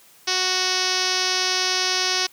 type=tone with low-pass filter; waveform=5% pulse; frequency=370 Hz; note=F#4; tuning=in tune; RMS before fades=-22 dBFS; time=0.27-2.27 s; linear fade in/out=10 ms; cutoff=5800 Hz; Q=5.3; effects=white hiss -52 dBFS RMS until 2.32 s + high-pass 100 Hz 12 dB/octave